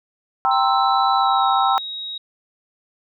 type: chord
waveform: sine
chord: C dominant seventh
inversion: second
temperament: equal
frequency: 784 / 932.3 / 1046.5 / 1318.5 Hz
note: G5 / Bb5 / C6 / E6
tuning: 0 / 0 / 0 / 0 cents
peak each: -18 / -23 / -22 / -20 dBFS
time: 0.45-1.78 s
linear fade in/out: 0 ms
type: tone with pitch glide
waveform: sine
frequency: 3951 to 3794 Hz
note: B7 to A#7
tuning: 0 to +30 cents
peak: -27 dBFS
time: 0.51-2.18 s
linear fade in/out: 5 ms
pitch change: -70 cents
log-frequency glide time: 1.18-1.45 s
effects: none